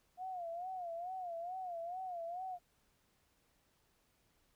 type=tone with vibrato; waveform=sine; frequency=710 Hz; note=F5; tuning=28 cents sharp; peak=-40 dBFS; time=0.17-2.59 s; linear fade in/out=50 ms; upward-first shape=sine; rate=2.3 Hz; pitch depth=110 cents each way; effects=pink hiss -75 dBFS RMS until 4.55 s